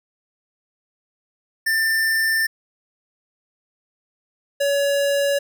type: tone pair in turn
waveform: square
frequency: 1788 / 564.3 Hz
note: A6 / C#5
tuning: +27 / +31 cents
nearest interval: octave + minor sixth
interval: 1996 cents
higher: first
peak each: -18 dBFS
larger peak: neither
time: 1.66-2.47 / 4.6-5.39 s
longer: first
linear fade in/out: 10 ms
effects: none